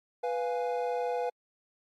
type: chord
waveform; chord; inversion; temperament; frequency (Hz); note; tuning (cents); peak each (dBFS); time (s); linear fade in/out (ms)
triangle; F diminished; second; equal; 493.9 / 698.5 / 830.6; Cb5 / F5 / Ab5; 0 / 0 / 0; -29 / -33 / -34; 0.23-1.3; 10
effects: AAC 64 kbps